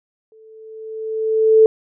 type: tone with exponential growth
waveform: sine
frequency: 440 Hz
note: A4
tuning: in tune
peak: -5 dBFS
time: 0.32-1.66 s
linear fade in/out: 1 ms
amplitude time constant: 290 ms
effects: none